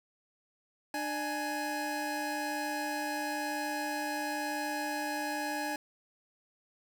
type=tone pair together; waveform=25% pulse; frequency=299 / 836 Hz; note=D4 / G#5; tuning=+31 / +11 cents; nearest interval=octave + tritone; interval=1780 cents; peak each=-33 / -31 dBFS; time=0.94-5.76 s; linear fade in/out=2 ms; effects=none